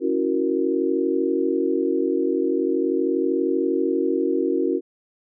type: chord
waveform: sine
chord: F# dominant seventh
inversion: second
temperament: equal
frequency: 277.2 / 329.6 / 370 / 466.2 Hz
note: C#4 / E4 / F#4 / A#4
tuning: 0 / 0 / 0 / 0 cents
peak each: -25 / -24 / -23 / -26 dBFS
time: 0-4.81 s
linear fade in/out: 50 ms
effects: none